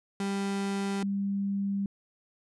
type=tone pair in turn; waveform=35% pulse / sine; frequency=197.7 / 198.48 Hz; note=G3 / G3; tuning=+15 / +22 cents; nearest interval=unison; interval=7 cents; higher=second; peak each=-27 dBFS; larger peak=neither; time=0.2-1.03 / 1.03-1.86 s; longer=neither; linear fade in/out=2 ms; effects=resampled to 24000 Hz